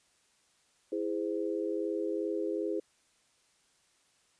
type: chord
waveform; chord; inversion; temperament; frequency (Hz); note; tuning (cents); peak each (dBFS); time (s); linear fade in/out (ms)
sine; E augmented; none; just; 329.6 / 412 / 515; E4 / G#4 / B#4; 0 / -14 / -28; -34 / -34 / -37; 0.92-2.8; 5
effects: white hiss -69 dBFS RMS until 4.39 s + resampled to 22050 Hz